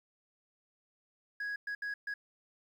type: tone bursts at uneven times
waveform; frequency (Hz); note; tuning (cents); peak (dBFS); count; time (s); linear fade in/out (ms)
sine; 1661.2; G#6; 0; -32; 4; 1.4-1.56 / 1.67-1.75 / 1.82-1.94 / 2.07-2.14; 5
effects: tanh soft clip ceiling -34 dBFS + 11-bit